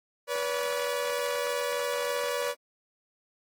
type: tone pair together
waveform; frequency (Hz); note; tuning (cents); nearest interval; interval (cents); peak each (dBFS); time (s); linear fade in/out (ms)
sawtooth; 488.6 / 572; B4 / D5; -19 / -46; minor third; 273; -27; 0.27-2.55; 50
effects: AAC 64 kbps